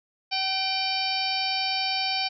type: harmonic tone with a mistuned harmonic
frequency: 765 Hz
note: G5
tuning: 42 cents flat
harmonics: 1 / 2 / 3 / 4 / 5 / 6 / 7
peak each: -30 / -41 / -31 / -33 / -37 / -29 / -33 dBFS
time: 0.31-2.29 s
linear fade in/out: 20 ms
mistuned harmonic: 3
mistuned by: +59 cents
effects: none